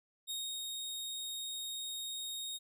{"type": "tone with ADSR envelope", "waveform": "sawtooth", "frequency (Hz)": 3729, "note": "A#7", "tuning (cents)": 0, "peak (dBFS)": -34, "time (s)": [0.27, 2.59], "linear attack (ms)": 33, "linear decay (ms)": 310, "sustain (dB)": -2, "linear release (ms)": 30, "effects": []}